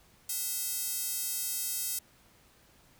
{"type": "tone with high-pass filter", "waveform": "square", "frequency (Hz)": 290, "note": "D4", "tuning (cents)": -22, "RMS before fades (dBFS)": -34, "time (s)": [0.29, 1.99], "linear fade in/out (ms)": 5, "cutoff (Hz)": 8500, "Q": 1, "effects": ["pink hiss -62 dBFS RMS until 2.99 s"]}